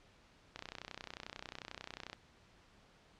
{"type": "click train", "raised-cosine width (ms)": 0.2, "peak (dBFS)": -26, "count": 50, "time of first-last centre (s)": [0.56, 2.131], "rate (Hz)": 31.2, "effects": ["pink hiss -65 dBFS RMS until 3.19 s", "low-pass 5000 Hz 12 dB/octave"]}